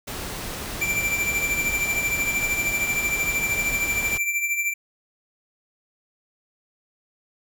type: noise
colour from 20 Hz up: pink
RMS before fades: -32 dBFS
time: 0.07-4.18 s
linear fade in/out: 10 ms
type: tone with tremolo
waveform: square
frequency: 2349 Hz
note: D7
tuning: in tune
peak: -20 dBFS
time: 0.81-4.74 s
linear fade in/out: 10 ms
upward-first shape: triangle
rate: 13 Hz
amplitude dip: 65%
effects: none